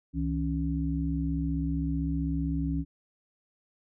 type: tone cluster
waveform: sine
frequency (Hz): 67.3 / 162.6 / 278.5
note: C2 / E3 / C#4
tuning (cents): +49 / -23 / +8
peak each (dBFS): -31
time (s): 0.13-2.85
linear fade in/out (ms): 50
effects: none